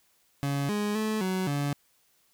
30% pulse tone with pitch steps, 140.7 / 207.7 / 216.7 / 186.8 / 143.2 Hz, C#3 / G#3 / A3 / F#3 / D3, +26 / 0 / -26 / +17 / -43 cents, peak -24 dBFS, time 0.43-1.73 s, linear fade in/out 0 ms, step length 260 ms, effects white hiss -67 dBFS RMS until 2.33 s

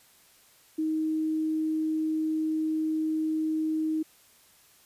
sine tone, 314.2 Hz, D#4, 17 cents sharp, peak -25 dBFS, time 0.78-4.03 s, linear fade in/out 10 ms, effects white hiss -59 dBFS RMS until 4.85 s + resampled to 32000 Hz

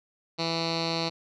10% pulse tone with low-pass filter, 165.3 Hz, E3, 5 cents sharp, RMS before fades -29 dBFS, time 0.38-1.1 s, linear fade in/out 20 ms, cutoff 4400 Hz, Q 6, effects none

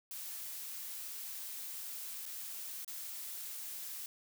blue noise with dropouts, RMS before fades -44 dBFS, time 0.11-4.06 s, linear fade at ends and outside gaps 1 ms, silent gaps 2.255-2.262 / 2.847-2.878 s, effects none

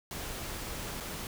pink noise with dropouts, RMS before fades -39 dBFS, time 0.11-1.27 s, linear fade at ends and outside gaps 1 ms, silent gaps 1.002-1.006 s, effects none

